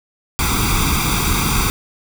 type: noise with comb filter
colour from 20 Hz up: pink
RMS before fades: -17 dBFS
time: 0.39-1.7 s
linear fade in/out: 0 ms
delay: 0.84 ms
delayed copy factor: +0.9
effects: none